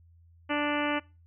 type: harmonic tone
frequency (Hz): 293.7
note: D4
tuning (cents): 0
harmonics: 1 / 2 / 3 / 4 / 5 / 6 / 7 / 8 / 9 / 10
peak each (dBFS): -30 / -33 / -35 / -36 / -37 / -38 / -38 / -39 / -40 / -40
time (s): 0.49-1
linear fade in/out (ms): 20
effects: noise-tail reverb RT60 0.3 s tail -23 dB re dry + added 84 Hz sine -55 dBFS peak until 1.26 s